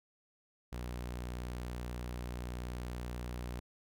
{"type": "tone", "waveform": "sawtooth", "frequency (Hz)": 60.8, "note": "B1", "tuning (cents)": -26, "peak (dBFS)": -35, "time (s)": [0.72, 3.6], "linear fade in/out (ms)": 10, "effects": []}